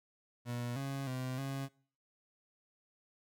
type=tone with pitch steps; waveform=30% pulse; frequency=120.8 / 137.2 / 128.6 / 136.4 Hz; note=B2 / C#3 / C3 / C#3; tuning=-38 / -17 / -30 / -28 cents; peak=-34 dBFS; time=0.45-1.69 s; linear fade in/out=50 ms; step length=310 ms; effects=noise-tail reverb RT60 0.5 s tail -23 dB re dry